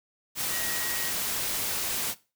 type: tone in noise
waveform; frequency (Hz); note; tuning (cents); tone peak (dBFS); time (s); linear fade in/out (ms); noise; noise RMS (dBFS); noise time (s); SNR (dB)
sine; 1898; A#6; +31; -37; 0.49-1.12; 50; white; -30; 0.35-2.15; -10
effects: noise-tail reverb RT60 0.3 s tail -18 dB re dry